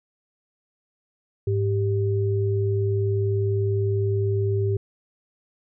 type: tone pair together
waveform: sine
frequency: 103.83 / 392 Hz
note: G#2 / G4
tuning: 0 / 0 cents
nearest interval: octave + major seventh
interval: 2300 cents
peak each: -21 / -25 dBFS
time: 1.47-4.77 s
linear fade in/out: 5 ms
effects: none